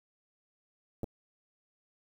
clicks, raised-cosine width 2 ms, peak -23 dBFS, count 2, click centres 1.033 / 1.042 s, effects 9-bit

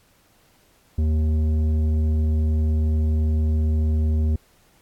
sine tone with tanh clipping, 77.8 Hz, D#2, in tune, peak -19 dBFS, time 0.98-4.36 s, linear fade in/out 5 ms, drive 10 dB, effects pink hiss -59 dBFS RMS until 4.81 s + AAC 64 kbps

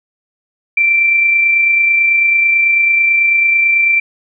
sine tone with amplitude modulation, 2349 Hz, D7, in tune, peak -7 dBFS, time 0.77-4 s, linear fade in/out 5 ms, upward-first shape sine, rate 29.1 Hz, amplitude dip 30%, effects none

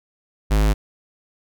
square tone, 52.3 Hz, G#1, 13 cents sharp, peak -15 dBFS, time 0.5-0.74 s, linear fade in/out 20 ms, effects none

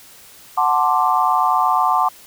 sine chord, D dominant seventh, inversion first, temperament equal, 740 / 880 / 1046.5 / 1174.7 Hz, F#5 / A5 / C6 / D6, 0 / 0 / 0 / 0 cents, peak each -19 dBFS, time 0.57-2.09 s, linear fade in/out 10 ms, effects white hiss -44 dBFS RMS until 2.26 s

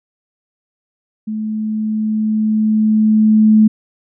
sine tone with level ramp, 216.2 Hz, A3, 30 cents flat, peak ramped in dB -19 to -5 dBFS, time 1.27-3.68 s, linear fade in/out 10 ms, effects none

